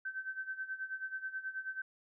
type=tone with tremolo; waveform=sine; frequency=1542 Hz; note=G6; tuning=29 cents flat; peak=-35 dBFS; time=0.05-1.82 s; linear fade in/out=5 ms; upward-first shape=sine; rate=9.3 Hz; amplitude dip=80%; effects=none